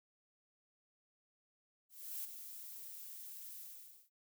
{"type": "noise with ADSR envelope", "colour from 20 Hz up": "violet", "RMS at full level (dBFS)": -42, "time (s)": [1.89, 4.1], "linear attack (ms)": 350, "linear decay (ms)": 17, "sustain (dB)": -8, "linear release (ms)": 500, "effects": []}